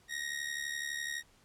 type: tone with amplitude modulation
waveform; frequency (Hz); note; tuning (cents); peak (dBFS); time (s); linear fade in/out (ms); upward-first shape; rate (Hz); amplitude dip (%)
sawtooth; 1876; A#6; +11; -29; 0.08-1.23; 50; sine; 71.9; 70
effects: pink hiss -65 dBFS RMS until 1.44 s + low-pass 11000 Hz 12 dB/octave